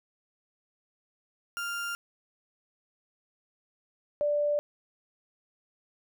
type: tone pair in turn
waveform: 35% pulse / sine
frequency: 1396.9 / 587.3 Hz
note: F6 / D5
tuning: 0 / 0 cents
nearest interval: octave + minor third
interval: 1500 cents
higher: first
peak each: -30 / -24 dBFS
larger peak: second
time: 1.57-1.95 / 4.21-4.59 s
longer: neither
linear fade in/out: 0 ms
effects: none